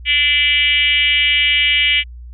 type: tone with frequency modulation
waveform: sine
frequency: 2615 Hz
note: E7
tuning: 15 cents flat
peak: -11 dBFS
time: 0.05-2.04 s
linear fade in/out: 50 ms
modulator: 290 Hz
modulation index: 2
effects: added 60 Hz sine -31 dBFS peak until 2.33 s